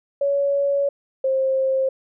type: tone pair in turn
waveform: sine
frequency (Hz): 562 / 530.5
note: C#5 / C5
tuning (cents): +24 / +24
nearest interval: minor second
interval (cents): 100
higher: first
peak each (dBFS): -17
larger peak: neither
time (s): 0.21-0.89 / 1.24-1.89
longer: first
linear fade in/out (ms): 5
effects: none